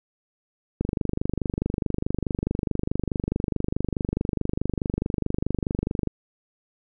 click train, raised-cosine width 3 ms, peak -11 dBFS, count 131, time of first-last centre 0.81-6.073 s, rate 24.7 Hz, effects none

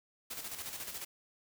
white noise with tremolo, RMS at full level -41 dBFS, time 0.3-1.05 s, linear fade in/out 10 ms, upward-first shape square, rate 14 Hz, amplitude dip 50%, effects none

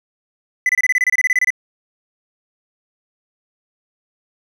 triangle tone bursts, 2006 Hz, B6, 26 cents sharp, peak -10 dBFS, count 15, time 0.66-1.504 s, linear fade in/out 2 ms, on 32 ms, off 26 ms, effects none

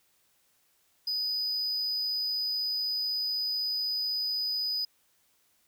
triangle tone, 4978 Hz, D#8, in tune, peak -27 dBFS, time 1.07-4.85 s, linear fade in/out 5 ms, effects white hiss -69 dBFS RMS until 5.67 s

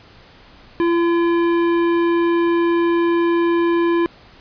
triangle tone with hard clipping, 340 Hz, F4, 46 cents flat, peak -16 dBFS, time 0.8-4.06 s, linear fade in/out 0 ms, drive 17 dB, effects pink hiss -46 dBFS RMS until 4.4 s + resampled to 11025 Hz

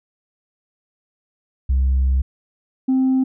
sine tone pair in turn, 65.8 / 261.5 Hz, C2 / C4, +10 / -1 cents, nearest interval 2 octaves, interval 2389 cents, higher second, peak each -12 dBFS, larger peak neither, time 1.69-2.22 / 2.88-3.24 s, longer first, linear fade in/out 10 ms, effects tanh soft clip ceiling -12 dBFS

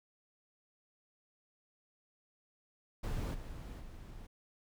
brown noise with level steps, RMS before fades -36 / -45 / -49 dBFS, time 3.03-4.27 s, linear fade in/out 10 ms, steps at 3.33 / 3.79 s, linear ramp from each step 20 ms, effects none

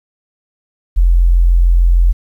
sine tone, 43.29 Hz, F1, 14 cents flat, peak -6 dBFS, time 0.96-2.13 s, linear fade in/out 20 ms, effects 8-bit

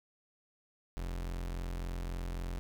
40% pulse tone, 43.65 Hz, F1, in tune, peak -35 dBFS, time 0.97-2.59 s, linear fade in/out 0 ms, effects none

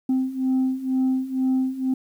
sine beating tone pair, 259.2 / 261.3 Hz, C4 / C4, -16 / -2 cents, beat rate 2.1 Hz, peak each -23 / -20 dBFS, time 0.09-1.94 s, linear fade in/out 5 ms, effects tanh soft clip ceiling -16 dBFS + 9-bit

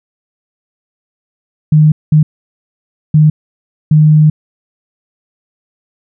sine tone bursts at uneven times, 153.3 Hz, D#3, 25 cents flat, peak -3 dBFS, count 4, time 1.72-1.92 / 2.12-2.23 / 3.14-3.3 / 3.91-4.3 s, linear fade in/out 5 ms, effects none

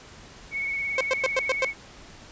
sine tone with vibrato, 2217 Hz, C#7, in tune, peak -26 dBFS, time 0.51-1.74 s, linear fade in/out 50 ms, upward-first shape sine, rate 18 Hz, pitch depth 24 cents each way
sawtooth tone bursts, 523.3 Hz, C5, in tune, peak -17 dBFS, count 6, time 0.98-1.648 s, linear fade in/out 2 ms, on 28 ms, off 100 ms
effects pink hiss -47 dBFS RMS until 2.31 s + resampled to 16000 Hz

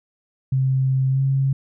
sine tone with pitch glide, 132.3 to 135.39 Hz, C3 to C#3, +20 to -40 cents, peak -16 dBFS, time 0.52-1.53 s, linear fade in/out 5 ms, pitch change +40 cents, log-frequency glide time 1.1-1.21 s, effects none

